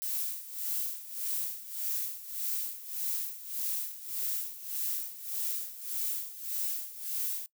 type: noise with tremolo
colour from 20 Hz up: violet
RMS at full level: -32 dBFS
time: 0.02-7.46 s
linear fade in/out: 0 ms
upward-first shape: sine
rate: 1.7 Hz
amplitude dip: 80%
effects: noise-tail reverb RT60 0.1 s tail -20 dB re dry